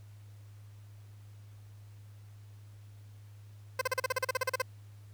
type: tone bursts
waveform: 15% pulse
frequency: 516 Hz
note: C5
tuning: 24 cents flat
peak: -21 dBFS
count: 14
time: 3.79-4.62 s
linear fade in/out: 5 ms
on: 24 ms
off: 38 ms
effects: added 103 Hz sine -49 dBFS peak until 5.13 s + pink hiss -66 dBFS RMS until 5.13 s